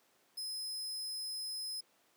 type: tone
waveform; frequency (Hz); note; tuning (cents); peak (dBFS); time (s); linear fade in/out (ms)
sawtooth; 5100; D#8; +42; -36; 0.37-1.81; 10
effects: pink hiss -70 dBFS RMS until 2.16 s + high-pass 300 Hz 12 dB/octave